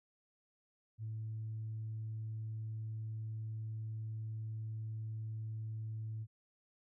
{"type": "tone", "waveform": "sine", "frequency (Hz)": 110, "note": "A2", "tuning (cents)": 0, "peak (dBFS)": -38, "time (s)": [0.98, 6.27], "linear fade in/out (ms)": 50, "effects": ["tanh soft clip ceiling -35 dBFS"]}